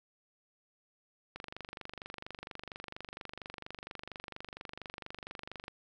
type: click train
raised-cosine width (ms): 0.3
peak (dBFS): -26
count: 106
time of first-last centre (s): 1.36-5.681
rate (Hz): 24.3
effects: none